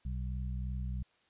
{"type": "harmonic tone", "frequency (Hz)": 62.9, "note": "B1", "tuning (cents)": 32, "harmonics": [1, 2, 3], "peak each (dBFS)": [-35, -41, -45], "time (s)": [0.05, 1.03], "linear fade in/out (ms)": 5, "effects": ["white hiss -70 dBFS RMS until 1.29 s", "resampled to 8000 Hz"]}